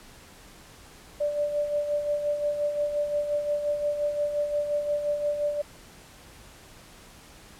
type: tone with tremolo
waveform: sine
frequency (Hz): 587.3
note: D5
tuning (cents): 0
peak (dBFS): -22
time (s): 1.2-5.62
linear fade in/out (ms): 10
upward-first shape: sine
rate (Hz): 5.7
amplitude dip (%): 55
effects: pink hiss -50 dBFS RMS until 7.59 s + low-pass 12000 Hz 12 dB/octave